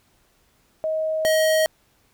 sine / square tone pair in turn, 631 / 631 Hz, D#5 / D#5, +24 / +24 cents, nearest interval unison, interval 0 cents, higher neither, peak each -21 / -17 dBFS, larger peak second, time 0.84-1.25 / 1.25-1.66 s, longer neither, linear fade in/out 0 ms, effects pink hiss -62 dBFS RMS until 2.13 s

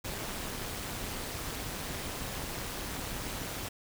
pink noise with amplitude modulation, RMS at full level -35 dBFS, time 0.04-3.69 s, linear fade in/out 10 ms, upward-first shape sine, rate 209 Hz, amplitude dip 65%, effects none

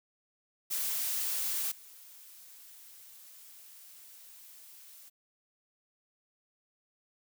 blue noise with level steps, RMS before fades -33 / -53 dBFS, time 0.7-5.1 s, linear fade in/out 20 ms, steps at 1.71 s, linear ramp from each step 10 ms, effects none

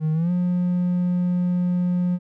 triangle tone with pitch glide, 156.2 to 178.39 Hz, D#3 to F3, +7 to +37 cents, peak -16 dBFS, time 0-2.19 s, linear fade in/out 50 ms, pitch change +230 cents, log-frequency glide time 0.13-0.31 s, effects tanh soft clip ceiling -12 dBFS

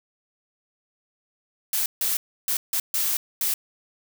blue noise bursts at uneven times, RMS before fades -24 dBFS, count 6, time 1.73-1.86 / 2.01-2.17 / 2.48-2.57 / 2.73-2.8 / 2.94-3.17 / 3.41-3.54 s, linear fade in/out 2 ms, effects none

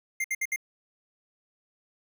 square tone bursts, 2105 Hz, C7, 10 cents sharp, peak -27 dBFS, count 4, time 0.2-0.561 s, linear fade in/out 5 ms, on 43 ms, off 63 ms, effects none

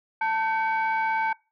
sine tone cluster, 888 / 1540 / 2258 Hz, A5 / G6 / C#7, +16 / -31 / +31 cents, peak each -23 / -28 / -32 dBFS, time 0.21-1.33 s, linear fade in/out 5 ms, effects noise-tail reverb RT60 0.3 s tail -23 dB re dry + tanh soft clip ceiling -16 dBFS

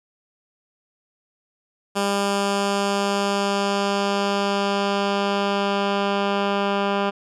10% pulse tone with low-pass filter sweep, 199.9 Hz, G3, 34 cents sharp, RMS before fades -22 dBFS, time 1.95-7.11 s, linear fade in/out 20 ms, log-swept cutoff 9500 to 2700 Hz, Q 1, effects none

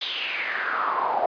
brown noise with band-pass filter sweep, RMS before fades -26 dBFS, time 0.01-1.26 s, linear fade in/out 5 ms, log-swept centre 3700 to 710 Hz, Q 5.8, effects high-pass 400 Hz 12 dB/octave + resampled to 11025 Hz

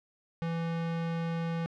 square tone, 166.4 Hz, E3, 17 cents sharp, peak -31 dBFS, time 0.42-1.66 s, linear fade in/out 0 ms, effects low-pass 3000 Hz 12 dB/octave + 12-bit

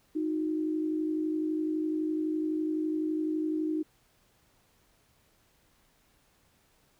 sine tone pair together, 311.1 / 363 Hz, D#4 / F#4, 0 / -33 cents, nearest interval minor third, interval 267 cents, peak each -28 / -36 dBFS, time 0.15-3.83 s, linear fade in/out 10 ms, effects pink hiss -67 dBFS RMS until 6.99 s

